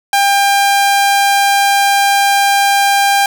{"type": "tone", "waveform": "sawtooth", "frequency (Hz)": 798, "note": "G5", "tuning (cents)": 31, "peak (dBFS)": -5, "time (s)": [0.13, 3.26], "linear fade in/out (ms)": 2, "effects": []}